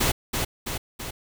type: noise with echo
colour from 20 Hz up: pink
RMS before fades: -22 dBFS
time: 0-0.12 s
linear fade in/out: 10 ms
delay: 330 ms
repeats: 3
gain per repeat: -4 dB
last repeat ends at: 1.11 s
effects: none